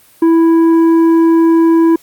sine tone with tanh clipping, 329.6 Hz, E4, in tune, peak -7 dBFS, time 0.22-1.96 s, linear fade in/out 5 ms, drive 7 dB, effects white hiss -46 dBFS RMS until 2.02 s + Opus 32 kbps

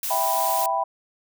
blue noise, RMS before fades -28 dBFS, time 0.03-0.66 s, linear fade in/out 2 ms
sine chord, E minor, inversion none, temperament equal, 659.3 / 784 / 987.8 Hz, E5 / G5 / B5, 0 / 0 / 0 cents, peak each -27 / -25 / -24 dBFS, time 0.1-0.84 s, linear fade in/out 10 ms
effects none

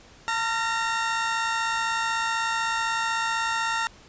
35% pulse tone cluster, 904 / 1373 / 1864 Hz, A5 / F6 / A#6, +47 / -30 / -1 cents, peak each -26 / -26 / -29 dBFS, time 0.28-3.87 s, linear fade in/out 0 ms, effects pink hiss -51 dBFS RMS until 4.08 s + resampled to 16000 Hz

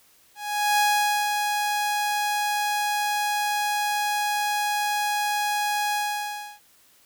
sawtooth tone with ADSR envelope, 830.6 Hz, G#5, in tune, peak -14 dBFS, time 0.35-6.6 s, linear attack 430 ms, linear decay 490 ms, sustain -5 dB, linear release 660 ms, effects white hiss -58 dBFS RMS until 7.05 s

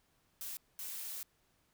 blue noise bursts at uneven times, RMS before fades -43 dBFS, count 2, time 0.41-0.57 / 0.79-1.23 s, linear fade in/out 0 ms, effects pink hiss -74 dBFS RMS until 1.73 s

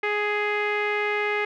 sawtooth tone with low-pass filter, 416.6 Hz, G#4, 5 cents sharp, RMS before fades -25 dBFS, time 0.03-1.45 s, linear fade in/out 5 ms, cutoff 2200 Hz, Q 5, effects none

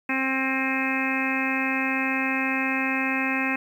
harmonic tone with a mistuned harmonic, 265.2 Hz, C4, 23 cents sharp, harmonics 1 / 2 / 3 / 4 / 5 / 6 / 7 / 8 / 9 / 10, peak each -27 / -37 / -34 / -34 / -38 / -33 / -31 / -32 / -35 / -29 dBFS, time 0.09-3.56 s, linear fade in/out 5 ms, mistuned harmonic 10, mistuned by -52 cents, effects 9-bit

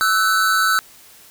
square tone pair together, 1313 / 1504 Hz, E6 / F#6, -7 / +28 cents, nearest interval major second, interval 235 cents, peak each -18 dBFS, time 0.01-0.79 s, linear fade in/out 0 ms, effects white hiss -46 dBFS RMS until 1.3 s

